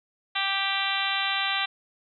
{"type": "harmonic tone", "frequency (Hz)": 392, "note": "G4", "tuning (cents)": 0, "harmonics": [2, 3, 4, 5, 6, 7, 8, 9, 10], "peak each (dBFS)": [-33, -33, -33, -33, -33, -33, -33, -33, -33], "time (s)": [0.35, 1.66], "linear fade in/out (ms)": 10, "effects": []}